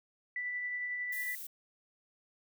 sine tone with tremolo, 1975.5 Hz, B6, in tune, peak -33 dBFS, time 0.36-1.35 s, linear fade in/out 2 ms, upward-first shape triangle, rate 11 Hz, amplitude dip 30%
violet noise, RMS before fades -44 dBFS, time 1.12-1.47 s, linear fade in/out 5 ms
effects none

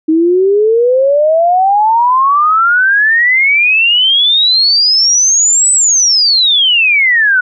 sine exponential two-way sweep, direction up then down, 311.1 to 8080 to 1453 Hz, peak -6 dBFS, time 0.08-7.41 s, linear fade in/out 10 ms, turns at 5.72 s, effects none

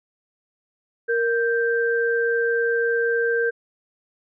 sine tone pair together, 466.2 / 1571.3 Hz, A#4 / G6, 0 / +4 cents, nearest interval octave + major sixth, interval 2104 cents, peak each -20 / -23 dBFS, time 1.08-3.51 s, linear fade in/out 20 ms, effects none

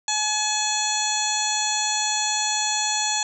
harmonic tone, 851 Hz, G#5, 42 cents sharp, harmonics 1 / 2 / 3 / 4 / 5 / 7 / 8 / 9, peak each -27 / -33 / -32 / -30 / -29 / -30 / -27 / -32 dBFS, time 0.08-3.23 s, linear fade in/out 2 ms, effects none

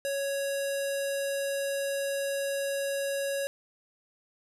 square tone with low-pass filter, 555 Hz, C#5, 2 cents sharp, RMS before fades -31 dBFS, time 0.05-3.47 s, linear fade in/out 0 ms, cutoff 11000 Hz, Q 2.3, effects none

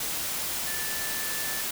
sine tone in noise, 1755 Hz, A6, 5 cents flat, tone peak -37 dBFS, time 0.67-1.61 s, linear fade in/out 5 ms, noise white, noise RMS -31 dBFS, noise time 0-1.71 s, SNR -9 dB, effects none

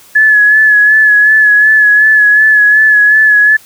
sine tone with vibrato, 1709 Hz, G#6, 49 cents sharp, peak -3 dBFS, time 0.15-3.57 s, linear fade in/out 10 ms, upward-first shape sine, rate 2.7 Hz, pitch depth 34 cents each way, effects white hiss -40 dBFS RMS until 3.65 s

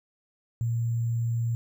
sine tone with sample-and-hold, 116.54 Hz, A#2, in tune, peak -24 dBFS, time 0.61-1.55 s, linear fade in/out 0 ms, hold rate 7350 Hz, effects none

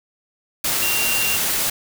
sine tone in noise, 2767 Hz, F7, 17 cents flat, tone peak -22 dBFS, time 0.82-1.37 s, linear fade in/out 5 ms, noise white, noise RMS -21 dBFS, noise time 0.64-1.7 s, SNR -4 dB, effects none

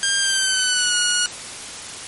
10% pulse tone with pitch glide, 1600 to 1450.4 Hz, G6 to F#6, +35 to -35 cents, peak -8 dBFS, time 0.03-1.26 s, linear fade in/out 0 ms, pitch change -170 cents, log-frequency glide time 0.18-0.96 s, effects white hiss -33 dBFS RMS until 2.07 s + MP3 48 kbps

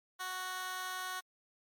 15% pulse tone with high-pass filter, 370 Hz, F#4, in tune, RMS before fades -40 dBFS, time 0.19-1.21 s, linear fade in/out 20 ms, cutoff 1200 Hz, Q 1, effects MP3 96 kbps

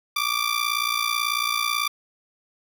15% pulse ring-modulated tone, 1174.7 Hz, D6, in tune, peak -13 dBFS, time 0.16-1.88 s, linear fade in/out 2 ms, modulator 29.1 Hz, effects none

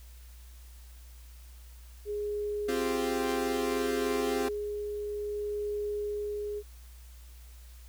sine tone with tremolo, 415.3 Hz, G#4, in tune, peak -30 dBFS, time 2.05-6.63 s, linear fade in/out 50 ms, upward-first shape sine, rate 0.6 Hz, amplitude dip 25%
sawtooth chord, C suspended fourth, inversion none, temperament equal with one note detuned, 261.6 / 348 / 392 Hz, C4 / F4 / G4, 0 / -6 / 0 cents, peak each -29 / -31 / -32 dBFS, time 2.68-4.49 s, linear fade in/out 10 ms
effects added 60 Hz sine -47 dBFS peak until 7.88 s + white hiss -59 dBFS RMS until 7.88 s

